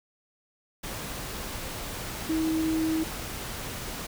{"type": "tone in noise", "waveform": "sine", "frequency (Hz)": 319.1, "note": "D#4", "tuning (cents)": 44, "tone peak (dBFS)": -24, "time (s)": [2.29, 3.04], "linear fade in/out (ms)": 10, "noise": "pink", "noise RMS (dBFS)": -36, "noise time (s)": [0.83, 4.07], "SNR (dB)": 9, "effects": []}